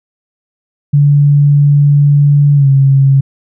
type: tone with pitch glide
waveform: sine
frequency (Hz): 144.2 to 136.58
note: D3 to C#3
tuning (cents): -31 to -25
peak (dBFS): -4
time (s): 0.93-3.21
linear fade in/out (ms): 10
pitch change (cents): -94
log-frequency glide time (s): 2.55-2.68
effects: none